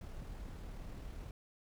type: noise with amplitude modulation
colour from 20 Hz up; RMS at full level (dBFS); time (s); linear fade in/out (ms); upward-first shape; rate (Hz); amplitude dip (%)
brown; -45; 0.01-1.31; 2; sine; 38.5; 25
effects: none